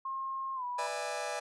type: tone with pitch glide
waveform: sine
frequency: 1070 to 981.2 Hz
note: C6 to B5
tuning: +38 to -12 cents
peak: -34 dBFS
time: 0.05-0.87 s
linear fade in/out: 5 ms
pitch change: -150 cents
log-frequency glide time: 0.55-0.64 s
type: chord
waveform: sawtooth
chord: E dominant seventh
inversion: second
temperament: just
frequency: 494.4 / 593.3 / 659.3 / 824.1 Hz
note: B4 / D5 / E5 / G#5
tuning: +2 / +18 / 0 / -14 cents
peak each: -39 / -35 / -37 / -35 dBFS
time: 0.78-1.4 s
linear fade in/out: 10 ms
effects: resampled to 24000 Hz